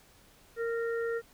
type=harmonic tone; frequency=462.6 Hz; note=A#4; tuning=13 cents flat; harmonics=1 / 3 / 4; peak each=-30 / -40 / -42 dBFS; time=0.56-1.22 s; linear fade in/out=50 ms; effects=pink hiss -60 dBFS RMS until 1.33 s